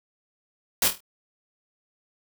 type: noise with echo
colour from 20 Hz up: white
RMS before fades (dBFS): -21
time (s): 0.82-0.88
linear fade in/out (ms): 2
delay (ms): 25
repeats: 5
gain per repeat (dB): -7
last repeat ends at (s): 1.005
effects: none